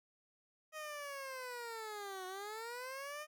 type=linear two-way sweep; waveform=15% pulse; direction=down then up; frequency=628 to 365.9 to 615 Hz; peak=-37 dBFS; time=0.72-3.27 s; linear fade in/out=50 ms; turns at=2.26 s; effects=none